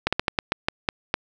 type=slowing click train; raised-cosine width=0.3 ms; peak=-4 dBFS; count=9; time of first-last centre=0.07-1.141 s; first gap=56 ms; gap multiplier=1.24; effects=none